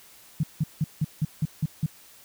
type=tone bursts; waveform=sine; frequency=154.6 Hz; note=D#3; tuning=11 cents flat; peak=-20 dBFS; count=8; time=0.4-1.862 s; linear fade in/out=5 ms; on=34 ms; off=170 ms; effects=white hiss -52 dBFS RMS until 2.24 s